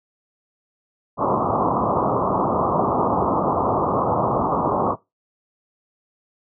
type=low-pass noise; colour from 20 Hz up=white; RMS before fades=-20 dBFS; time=1.17-4.96 s; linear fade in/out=50 ms; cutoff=1200 Hz; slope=96 dB/octave; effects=noise-tail reverb RT60 0.2 s tail -19 dB re dry + high-pass 100 Hz 12 dB/octave